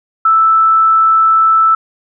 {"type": "tone", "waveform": "sine", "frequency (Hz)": 1318.5, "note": "E6", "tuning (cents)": 0, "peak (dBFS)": -6, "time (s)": [0.25, 1.75], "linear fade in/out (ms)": 5, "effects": []}